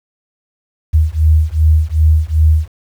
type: beating tone pair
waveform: sine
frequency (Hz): 77 / 79.6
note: D#2 / D#2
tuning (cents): -17 / +40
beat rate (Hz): 2.6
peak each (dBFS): -11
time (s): 0.93-2.68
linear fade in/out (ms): 20
effects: 7-bit